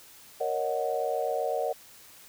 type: chord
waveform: sine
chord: D# minor seventh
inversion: second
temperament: equal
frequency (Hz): 466.2 / 554.4 / 622.3 / 740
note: A#4 / C#5 / D#5 / F#5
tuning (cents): 0 / 0 / 0 / 0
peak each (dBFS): -32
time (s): 0.4-1.73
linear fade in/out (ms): 10
effects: white hiss -52 dBFS RMS until 2.28 s